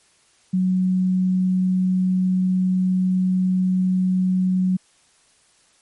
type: tone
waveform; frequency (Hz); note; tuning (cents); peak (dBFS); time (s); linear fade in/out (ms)
sine; 185; F#3; 0; -16; 0.53-4.77; 10
effects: white hiss -58 dBFS RMS until 5.81 s + MP3 48 kbps